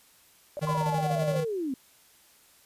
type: tone bursts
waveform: sine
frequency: 587.3 Hz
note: D5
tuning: in tune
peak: -31 dBFS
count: 14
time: 0.57-1.36 s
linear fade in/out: 0 ms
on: 23 ms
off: 36 ms
type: tone with tremolo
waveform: square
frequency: 155.56 Hz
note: D#3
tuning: in tune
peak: -27 dBFS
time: 0.61-1.45 s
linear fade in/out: 20 ms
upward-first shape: square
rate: 12 Hz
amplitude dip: 35%
type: linear sweep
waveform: sine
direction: down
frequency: 1046.5 to 246.9 Hz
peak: -28 dBFS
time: 0.67-1.74 s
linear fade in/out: 2 ms
effects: white hiss -59 dBFS RMS until 2.65 s + resampled to 32000 Hz